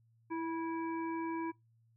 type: harmonic tone with a mistuned harmonic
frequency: 329.6 Hz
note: E4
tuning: in tune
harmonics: 1 / 3 / 5 / 7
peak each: -36 / -41 / -51 / -51 dBFS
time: 0.3-1.52 s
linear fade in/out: 20 ms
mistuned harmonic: 3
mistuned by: -21 cents
effects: noise-tail reverb RT60 0.2 s tail -24 dB re dry + added 114 Hz sine -66 dBFS peak until 1.96 s